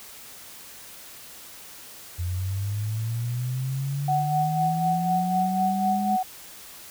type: linear sweep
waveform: sine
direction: up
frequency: 86.2 to 207.7 Hz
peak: -25 dBFS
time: 2.18-6.17 s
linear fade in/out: 20 ms
type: tone with tremolo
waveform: sine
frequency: 745 Hz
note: F#5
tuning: 12 cents sharp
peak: -20 dBFS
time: 4.08-6.23 s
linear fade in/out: 5 ms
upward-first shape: sine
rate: 4 Hz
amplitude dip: 55%
effects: white hiss -44 dBFS RMS until 6.9 s